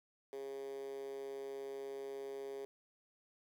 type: tone with high-pass filter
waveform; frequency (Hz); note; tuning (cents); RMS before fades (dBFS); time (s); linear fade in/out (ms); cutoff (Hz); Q
10% pulse; 136.6; C#3; -25; -45; 0.33-2.65; 0; 410; 6.9
effects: none